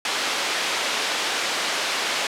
white band-pass noise, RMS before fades -25 dBFS, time 0.05-2.27 s, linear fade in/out 2 ms, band 360 to 4100 Hz, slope 12 dB/octave, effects low-pass 12000 Hz 12 dB/octave

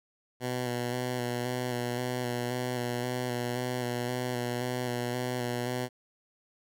10% pulse tone with vibrato, 123.47 Hz, B2, in tune, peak -22 dBFS, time 0.4-5.89 s, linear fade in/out 50 ms, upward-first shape square, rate 1.9 Hz, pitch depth 22 cents each way, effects none

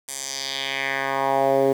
10% pulse tone with band-pass filter sweep, 136 Hz, C#3, 33 cents flat, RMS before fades -23 dBFS, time 0.08-1.73 s, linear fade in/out 5 ms, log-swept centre 9100 to 400 Hz, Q 2.2, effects 7-bit

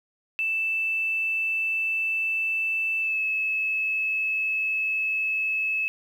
sine tone with pitch glide, 2646 to 2596 Hz, E7 to E7, +6 to -27 cents, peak -23 dBFS, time 0.39-5.88 s, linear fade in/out 0 ms, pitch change -33 cents, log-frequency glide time 3.01-3.2 s, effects 9-bit

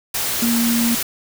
sine tone in noise, 233.8 Hz, A#3, 5 cents sharp, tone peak -16 dBFS, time 0.42-0.95 s, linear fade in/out 5 ms, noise white, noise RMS -22 dBFS, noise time 0.14-1.03 s, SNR +3 dB, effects none

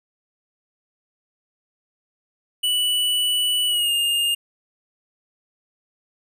square tone with pitch glide, 2960 to 2825 Hz, F#7 to F7, 0 to +19 cents, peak -19 dBFS, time 2.63-4.35 s, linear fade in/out 10 ms, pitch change -81 cents, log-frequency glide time 3.67-3.91 s, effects none

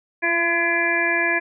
harmonic tone with a mistuned harmonic, 338.6 Hz, E4, 46 cents sharp, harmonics 1 / 2 / 3 / 5 / 6 / 7, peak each -27 / -27 / -30 / -21 / -26 / -24 dBFS, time 0.22-1.4 s, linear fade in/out 20 ms, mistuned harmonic 1, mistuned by +20 cents, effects none

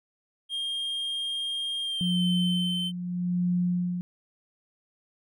triangle tone with pitch glide, 3218 to 3085 Hz, G7 to G7, +45 to -28 cents, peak -27 dBFS, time 0.49-2.92 s, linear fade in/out 50 ms, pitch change -73 cents, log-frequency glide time 1.82-2.21 s
sine tone with tremolo, 177.8 Hz, F3, 31 cents sharp, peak -22 dBFS, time 2.01-4.01 s, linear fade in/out 0 ms, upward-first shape sine, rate 0.81 Hz, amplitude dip 65%
effects none

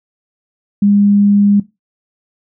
sine tone, 203 Hz, G#3, 39 cents flat, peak -7 dBFS, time 0.82-1.6 s, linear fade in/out 5 ms, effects noise-tail reverb RT60 0.2 s tail -17 dB re dry

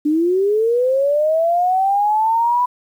sine linear sweep, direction up, 291.1 to 994 Hz, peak -13 dBFS, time 0.05-2.66 s, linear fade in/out 10 ms, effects 8-bit

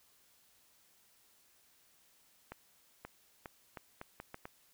accelerating click train, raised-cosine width 0.5 ms, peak -29 dBFS, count 8, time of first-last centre 2.52-4.455 s, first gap 530 ms, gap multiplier 0.77, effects white hiss -68 dBFS RMS until 4.73 s

